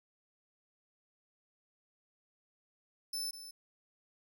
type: tone with echo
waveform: sawtooth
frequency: 5274 Hz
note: E8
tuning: in tune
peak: -33 dBFS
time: 3.13-3.31 s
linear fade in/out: 5 ms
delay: 200 ms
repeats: 1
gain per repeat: -11 dB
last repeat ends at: 3.51 s
effects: none